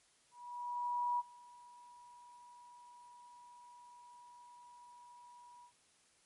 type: tone with ADSR envelope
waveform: sine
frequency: 970 Hz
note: B5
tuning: 31 cents flat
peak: -31 dBFS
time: 0.31-5.72 s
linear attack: 880 ms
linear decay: 31 ms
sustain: -24 dB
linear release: 77 ms
effects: white hiss -70 dBFS RMS until 6.25 s + MP3 48 kbps